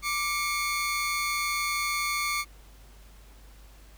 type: tone pair together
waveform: sawtooth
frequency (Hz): 1174.7 / 2177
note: D6 / C#7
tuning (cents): 0 / -32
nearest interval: major seventh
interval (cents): 1068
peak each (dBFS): -26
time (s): 0.02-2.45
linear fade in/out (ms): 50
effects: added 50 Hz sine -49 dBFS peak until 3.97 s + pink hiss -57 dBFS RMS until 3.97 s